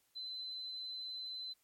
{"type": "tone with amplitude modulation", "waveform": "sine", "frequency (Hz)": 4044, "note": "B7", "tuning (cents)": 40, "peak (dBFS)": -40, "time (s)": [0.15, 1.54], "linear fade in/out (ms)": 20, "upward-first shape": "sine", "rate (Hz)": 119, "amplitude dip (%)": 25, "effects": ["white hiss -75 dBFS RMS until 1.63 s", "MP3 64 kbps"]}